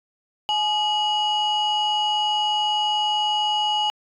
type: tone pair together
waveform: sine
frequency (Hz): 845.7 / 2911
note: G#5 / F#7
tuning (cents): +31 / -29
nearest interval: octave + major sixth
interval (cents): 2140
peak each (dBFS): -20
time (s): 0.49-3.9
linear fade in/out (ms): 0
effects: tanh soft clip ceiling -16 dBFS